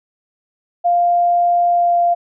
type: tone with pitch glide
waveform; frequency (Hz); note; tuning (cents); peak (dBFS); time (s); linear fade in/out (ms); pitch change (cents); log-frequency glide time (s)
sine; 698.5 to 694.5; F5 to F5; 0 to -10; -11; 0.84-2.15; 20; -10; 1.7-1.97
effects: none